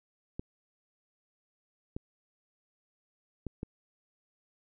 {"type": "clicks", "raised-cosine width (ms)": 3, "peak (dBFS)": -23, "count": 4, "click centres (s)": [0.395, 1.965, 3.467, 3.631], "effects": []}